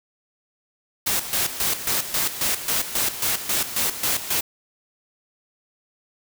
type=noise with tremolo; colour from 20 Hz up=white; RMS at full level=-22 dBFS; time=1.06-4.41 s; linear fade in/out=10 ms; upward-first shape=square; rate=3.7 Hz; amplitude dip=70%; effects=none